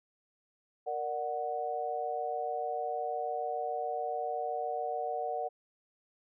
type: chord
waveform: sine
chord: Bb augmented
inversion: none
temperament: equal with one note detuned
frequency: 466.2 / 593.5 / 740 Hz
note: Bb4 / D5 / F#5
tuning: 0 / +18 / 0 cents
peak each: -38 / -38 / -34 dBFS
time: 0.86-5.49 s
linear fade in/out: 20 ms
effects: none